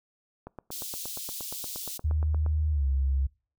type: click train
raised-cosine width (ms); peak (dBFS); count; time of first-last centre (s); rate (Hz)
1; -26; 18; 0.47-2.463; 8.53
type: high-pass noise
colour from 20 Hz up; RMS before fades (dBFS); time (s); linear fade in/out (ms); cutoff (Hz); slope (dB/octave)
white; -37; 0.71-1.98; 10; 3400; 24
type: tone with pitch glide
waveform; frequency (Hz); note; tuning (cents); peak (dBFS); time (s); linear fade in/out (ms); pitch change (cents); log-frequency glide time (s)
sine; 76.8 to 67.64; D#2 to C#2; -22 to -42; -23; 2.04-3.27; 10; -220; 2.71-2.86
effects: noise-tail reverb RT60 0.4 s tail -25 dB re dry